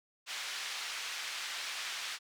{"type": "band-pass noise", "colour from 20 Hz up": "pink", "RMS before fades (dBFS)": -40, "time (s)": [0.26, 2.19], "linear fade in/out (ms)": 50, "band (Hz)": [1800, 5500], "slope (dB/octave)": 12, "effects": []}